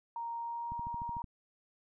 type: tone with pitch glide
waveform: sine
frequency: 932.3 to 941.5 Hz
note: A#5 to A#5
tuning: 0 to +17 cents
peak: -36 dBFS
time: 0.16-1.22 s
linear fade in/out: 2 ms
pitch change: +17 cents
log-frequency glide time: 0.37-0.74 s
type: click train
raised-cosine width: 5 ms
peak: -33 dBFS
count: 8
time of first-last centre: 0.72-1.242 s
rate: 13.4 Hz
effects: none